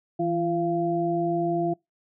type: tone cluster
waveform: sine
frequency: 165.1 / 341.4 / 689 Hz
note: E3 / F4 / F5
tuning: +3 / -39 / -24 cents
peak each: -30 / -25 / -27 dBFS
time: 0.19-1.74 s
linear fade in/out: 10 ms
effects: noise-tail reverb RT60 0.2 s tail -26 dB re dry